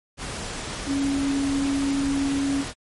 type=tone in noise; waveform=sine; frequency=277.2 Hz; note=C#4; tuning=in tune; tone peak=-21 dBFS; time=0.86-2.65 s; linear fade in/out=50 ms; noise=pink; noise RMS=-32 dBFS; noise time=0.17-2.74 s; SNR=+8 dB; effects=low-pass 11000 Hz 12 dB/octave + MP3 48 kbps